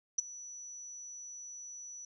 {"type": "tone with ADSR envelope", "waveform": "sine", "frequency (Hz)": 5920, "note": "F#8", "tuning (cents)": 0, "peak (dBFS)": -24, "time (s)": [0.18, 2.05], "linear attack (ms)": 8, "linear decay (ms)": 14, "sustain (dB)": -20, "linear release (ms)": 3, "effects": []}